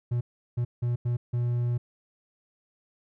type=tone bursts at uneven times; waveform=triangle; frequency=120.7 Hz; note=B2; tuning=39 cents flat; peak=-22 dBFS; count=5; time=0.11-0.21 / 0.57-0.65 / 0.82-0.96 / 1.05-1.17 / 1.33-1.78 s; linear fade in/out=10 ms; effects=none